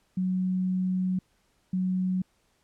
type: tone pair in turn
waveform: sine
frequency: 185 / 185 Hz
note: F#3 / F#3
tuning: 0 / 0 cents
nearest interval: unison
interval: 0 cents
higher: neither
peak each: -24 dBFS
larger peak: neither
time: 0.17-1.19 / 1.73-2.22 s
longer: first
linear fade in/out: 5 ms
effects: pink hiss -69 dBFS RMS until 2.63 s + low-pass 11000 Hz 12 dB/octave